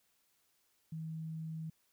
sine tone, 160 Hz, D#3, 49 cents sharp, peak -39 dBFS, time 0.92-1.7 s, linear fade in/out 5 ms, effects white hiss -75 dBFS RMS until 1.92 s

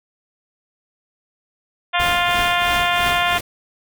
harmonic tone, 350.9 Hz, F4, 8 cents sharp, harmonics 2 / 3 / 4 / 5 / 6 / 7 / 8 / 9 / 10, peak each -21 / -23 / -24 / -25 / -26 / -26 / -27 / -28 / -28 dBFS, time 1.93-3.39 s, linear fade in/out 20 ms
pink noise with tremolo, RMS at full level -26 dBFS, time 1.99-3.41 s, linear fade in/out 10 ms, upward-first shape triangle, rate 3 Hz, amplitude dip 75%
effects none

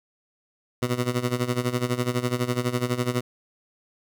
15% pulse tone with tremolo, 123.3 Hz, B2, 2 cents flat, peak -14 dBFS, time 0.82-3.21 s, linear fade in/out 5 ms, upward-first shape sine, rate 12 Hz, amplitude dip 80%, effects none

